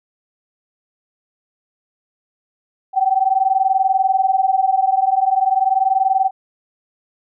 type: tone pair together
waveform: sine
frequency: 756.6 / 777 Hz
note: F#5 / G5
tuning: +38 / -16 cents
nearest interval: unison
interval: 46 cents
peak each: -16 dBFS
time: 2.93-6.31 s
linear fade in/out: 50 ms
effects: none